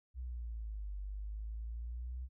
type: exponential two-way sweep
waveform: sine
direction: down then up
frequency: 63.8 to 48.65 to 63.8 Hz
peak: -39 dBFS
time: 0.14-2.29 s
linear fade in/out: 50 ms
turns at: 0.98 s
effects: none